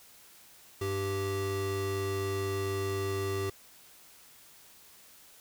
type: tone pair together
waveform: square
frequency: 97.99 / 389.8 Hz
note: G2 / G4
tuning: 0 / -10 cents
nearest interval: 2 octaves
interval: 2390 cents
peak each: -35 / -33 dBFS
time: 0.81-3.5 s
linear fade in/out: 5 ms
effects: white hiss -56 dBFS RMS until 5.4 s